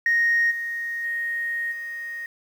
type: tone with level steps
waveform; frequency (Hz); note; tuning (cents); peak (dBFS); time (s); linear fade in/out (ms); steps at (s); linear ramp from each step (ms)
sine; 1864.7; A#6; 0; -16 / -26 / -24 / -30; 0.06-2.26; 2; 0.5 / 1.03 / 1.71; 20
effects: tanh soft clip ceiling -13 dBFS + 8-bit